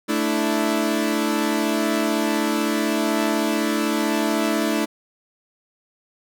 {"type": "chord", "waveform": "sawtooth", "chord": "A suspended fourth", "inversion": "none", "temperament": "equal", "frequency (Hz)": [220, 293.7, 329.6], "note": ["A3", "D4", "E4"], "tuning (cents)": [0, 0, 0], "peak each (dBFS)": -20, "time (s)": [0.08, 4.86], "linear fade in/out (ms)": 20, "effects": []}